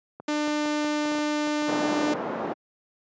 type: clicks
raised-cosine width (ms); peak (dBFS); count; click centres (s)
1; -24; 12; 0.2 / 0.477 / 0.657 / 0.846 / 1.055 / 1.119 / 1.152 / 1.185 / 1.473 / 1.623 / 1.74 / 1.796
type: tone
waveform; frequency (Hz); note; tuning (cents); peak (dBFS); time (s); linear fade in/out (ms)
sawtooth; 299.1; D4; +32; -20; 0.28-2.14; 5
type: band-pass noise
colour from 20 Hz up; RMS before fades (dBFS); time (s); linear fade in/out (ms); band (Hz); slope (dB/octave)
pink; -30; 1.67-2.54; 20; 250 to 930; 12
effects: high-pass 150 Hz 12 dB/octave + resampled to 16000 Hz